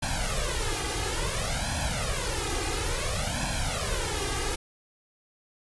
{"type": "noise with flanger", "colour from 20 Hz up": "pink", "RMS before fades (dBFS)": -29, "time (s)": [0.02, 4.56], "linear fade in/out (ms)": 10, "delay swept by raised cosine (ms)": [1.2, 2.5], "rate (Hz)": 0.58, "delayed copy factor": 0.95, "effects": ["resampled to 24000 Hz"]}